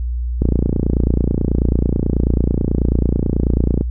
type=click train; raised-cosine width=3 ms; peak=-3 dBFS; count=100; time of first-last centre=0.42-3.81 s; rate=29.2 Hz; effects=added 60 Hz sine -18 dBFS peak until 3.9 s